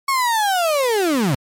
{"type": "linear sweep", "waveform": "35% pulse", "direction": "down", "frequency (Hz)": [1108.7, 119.7], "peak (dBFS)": -14, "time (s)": [0.08, 1.35], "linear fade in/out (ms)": 5, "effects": ["MP3 64 kbps"]}